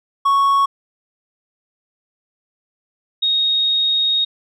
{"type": "tone pair in turn", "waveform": ["triangle", "sine"], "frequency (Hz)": [1108.7, 3738], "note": ["C#6", "A#7"], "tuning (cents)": [0, 4], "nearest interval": "octave + major sixth", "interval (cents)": 2104, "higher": "second", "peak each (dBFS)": [-10, -14], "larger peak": "first", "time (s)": [[0.25, 0.66], [3.22, 4.25]], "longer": "second", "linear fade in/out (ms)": 10, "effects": []}